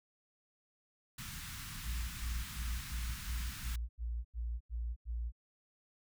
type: band-stop noise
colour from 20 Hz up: pink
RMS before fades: -45 dBFS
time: 1.18-3.76 s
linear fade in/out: 5 ms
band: 210 to 1200 Hz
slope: 24 dB/octave
type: tone bursts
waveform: sine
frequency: 58.1 Hz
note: A#1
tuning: 5 cents flat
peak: -35 dBFS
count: 10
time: 1.83-5.322 s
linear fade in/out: 50 ms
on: 270 ms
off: 88 ms
effects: none